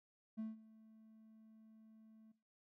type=tone with ADSR envelope; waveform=triangle; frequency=220 Hz; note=A3; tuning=in tune; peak=-37 dBFS; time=0.37-2.32 s; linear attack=26 ms; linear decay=160 ms; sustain=-23 dB; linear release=6 ms; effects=noise-tail reverb RT60 0.3 s tail -17 dB re dry + tanh soft clip ceiling -33 dBFS